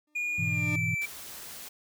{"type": "tone with exponential growth", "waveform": "40% pulse", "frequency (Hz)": 300.2, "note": "D4", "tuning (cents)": 38, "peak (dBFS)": -32, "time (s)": [0.07, 0.76], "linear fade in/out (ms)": 5, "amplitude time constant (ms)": 150}
{"type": "tone with pitch glide", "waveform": "triangle", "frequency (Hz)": [2436, 2330], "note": ["D#7", "D7"], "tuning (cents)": [-37, -14], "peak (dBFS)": -27, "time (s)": [0.15, 1.06], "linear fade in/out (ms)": 10, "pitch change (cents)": -77, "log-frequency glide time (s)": [0.42, 0.75]}
{"type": "chord", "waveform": "sine", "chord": "E major", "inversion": "first", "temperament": "equal", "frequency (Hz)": [103.83, 123.47, 164.81], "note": ["G#2", "B2", "E3"], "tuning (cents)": [0, 0, 0], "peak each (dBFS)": [-33, -34, -32], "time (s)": [0.38, 0.95], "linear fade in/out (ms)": 10}
{"type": "noise", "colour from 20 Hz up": "white", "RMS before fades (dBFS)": -43, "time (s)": [1.01, 1.69], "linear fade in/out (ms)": 10}
{"effects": []}